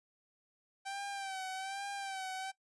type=tone with vibrato; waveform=sawtooth; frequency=777 Hz; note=G5; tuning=16 cents flat; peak=-35 dBFS; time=0.85-2.52 s; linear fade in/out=20 ms; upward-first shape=sine; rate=1.2 Hz; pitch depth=55 cents each way; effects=noise-tail reverb RT60 0.1 s tail -19 dB re dry + resampled to 24000 Hz